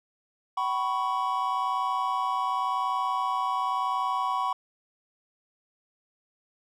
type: chord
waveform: triangle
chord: F# suspended fourth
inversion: none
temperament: equal with one note detuned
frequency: 759.5 / 987.8 / 1108.7 Hz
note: F#5 / B5 / C#6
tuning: +45 / 0 / 0 cents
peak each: -30 / -27 / -27 dBFS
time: 0.57-4.53 s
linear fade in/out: 5 ms
effects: none